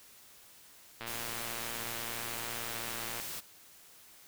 click train, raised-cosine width 0.3 ms, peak -24 dBFS, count 255, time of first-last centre 1.01-3.2 s, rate 116 Hz
white noise, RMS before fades -41 dBFS, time 1.06-3.41 s, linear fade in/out 20 ms
effects white hiss -57 dBFS RMS until 4.27 s

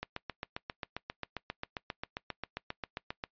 click train, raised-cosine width 0.3 ms, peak -20 dBFS, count 25, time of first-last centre 0.03-3.239 s, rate 7.48 Hz, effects noise-tail reverb RT60 0.1 s tail -22 dB re dry + resampled to 11025 Hz

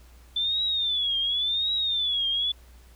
sine tone with vibrato, 3516 Hz, A7, 2 cents flat, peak -23 dBFS, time 0.36-2.52 s, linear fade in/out 5 ms, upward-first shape triangle, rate 0.91 Hz, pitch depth 170 cents each way, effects added 60 Hz sine -49 dBFS peak until 2.95 s + pink hiss -58 dBFS RMS until 2.95 s

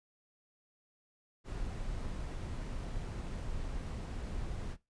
brown noise, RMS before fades -39 dBFS, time 1.44-4.77 s, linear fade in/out 50 ms, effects noise-tail reverb RT60 0.2 s tail -17 dB re dry + resampled to 22050 Hz

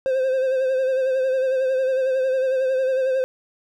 triangle tone with vibrato, 523 Hz, C5, 1 cent flat, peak -16 dBFS, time 0.06-3.24 s, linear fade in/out 0 ms, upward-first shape sine, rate 11 Hz, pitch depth 39 cents each way, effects none

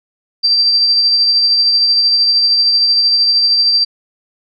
sine tone with tremolo, 4696 Hz, D8, 1 cent flat, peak -7 dBFS, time 0.43-3.85 s, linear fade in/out 20 ms, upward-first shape triangle, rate 13 Hz, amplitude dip 35%, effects none

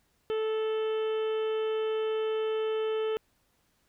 harmonic tone with a mistuned harmonic, 437.6 Hz, A4, 9 cents flat, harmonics 1 / 2 / 3 / 4 / 5 / 6 / 7 / 8, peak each -27 / -45 / -42 / -49 / -52 / -49 / -46 / -56 dBFS, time 0.3-3.17 s, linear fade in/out 0 ms, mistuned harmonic 6, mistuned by +20 cents, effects pink hiss -71 dBFS RMS until 3.88 s

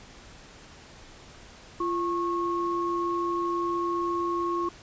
sine tone pair together, 344.7 / 1093 Hz, F4 / C#6, -23 / -25 cents, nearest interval octave + minor sixth, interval 1998 cents, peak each -28 dBFS, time 1.8-4.69 s, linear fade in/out 5 ms, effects pink hiss -49 dBFS RMS until 4.82 s + resampled to 16000 Hz

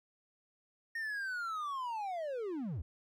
triangle linear sweep, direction down, 1853 to 61.74 Hz, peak -34 dBFS, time 0.95-2.82 s, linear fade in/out 5 ms, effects none

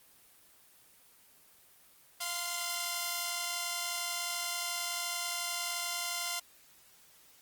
5% pulse tone pair together, 697.8 / 1031 Hz, F5 / C6, -2 / -26 cents, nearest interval perfect fifth, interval 676 cents, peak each -25 dBFS, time 2.2-6.4 s, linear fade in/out 10 ms, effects white hiss -61 dBFS RMS until 7.41 s + Opus 24 kbps

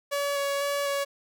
sawtooth tone with vibrato, 565 Hz, C#5, 33 cents sharp, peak -22 dBFS, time 0.11-1.05 s, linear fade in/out 20 ms, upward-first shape square, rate 2 Hz, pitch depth 10 cents each way, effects none

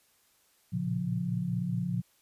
sine tone cluster, 115.8 / 120.6 / 140.3 / 177 Hz, A#2 / B2 / C#3 / F3, -11 / -41 / +21 / +23 cents, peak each -36 / -38 / -35 / -31 dBFS, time 0.72-2.02 s, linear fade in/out 20 ms, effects white hiss -67 dBFS RMS until 2.21 s + resampled to 32000 Hz

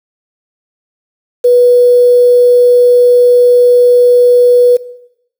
sine tone with quantisation, 490 Hz, B4, 14 cents flat, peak -3 dBFS, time 1.44-4.77 s, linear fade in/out 10 ms, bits 5, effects noise-tail reverb RT60 0.8 s tail -18 dB re dry

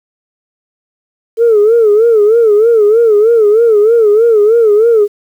sine tone with vibrato, 440 Hz, A4, in tune, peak -3 dBFS, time 1.37-5.08 s, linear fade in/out 50 ms, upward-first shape sine, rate 3.2 Hz, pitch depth 120 cents each way, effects tanh soft clip ceiling -1 dBFS + 7-bit

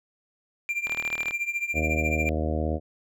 triangle tone with tremolo, 2377 Hz, D7, 20 cents sharp, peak -21 dBFS, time 0.69-2.29 s, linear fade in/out 0 ms, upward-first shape triangle, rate 14 Hz, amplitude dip 90%
click train, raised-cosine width 0.3 ms, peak -18 dBFS, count 18, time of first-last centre 0.87-1.309 s, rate 38.7 Hz
harmonic tone, 78 Hz, D#2, 5 cents sharp, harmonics 1 / 2 / 3 / 4 / 5 / 6 / 7 / 8 / 9, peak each -27 / -35 / -33 / -33 / -38 / -36 / -34 / -36 / -37 dBFS, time 1.73-2.8 s, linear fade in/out 50 ms
effects none

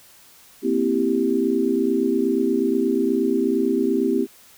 sine chord, C dominant seventh, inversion third, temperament equal, 233.1 / 261.6 / 329.6 / 392 Hz, Bb3 / C4 / E4 / G4, 0 / 0 / 0 / 0 cents, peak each -25 / -22 / -24 / -22 dBFS, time 0.62-4.27 s, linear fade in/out 50 ms, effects white hiss -50 dBFS RMS until 4.57 s

